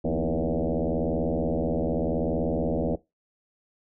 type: tone with frequency modulation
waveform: sine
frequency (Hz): 153.7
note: D#3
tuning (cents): -21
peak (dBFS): -23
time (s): 0.04-2.96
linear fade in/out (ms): 10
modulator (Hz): 80.8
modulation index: 6
effects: noise-tail reverb RT60 0.2 s tail -19 dB re dry